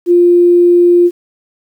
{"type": "tone", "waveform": "sine", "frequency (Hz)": 350, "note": "F4", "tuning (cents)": 4, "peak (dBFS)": -4, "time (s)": [0.06, 1.11], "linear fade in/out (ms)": 50, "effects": ["7-bit"]}